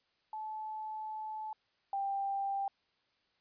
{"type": "tone pair in turn", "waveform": "sine", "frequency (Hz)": [866, 789.9], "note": ["A5", "G5"], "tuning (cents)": [-28, 13], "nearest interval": "major second", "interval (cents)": 159, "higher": "first", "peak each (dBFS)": [-38, -32], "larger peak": "second", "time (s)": [[0.33, 1.53], [1.93, 2.68]], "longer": "first", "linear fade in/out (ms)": 2, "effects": ["white hiss -75 dBFS RMS until 3.4 s", "resampled to 11025 Hz"]}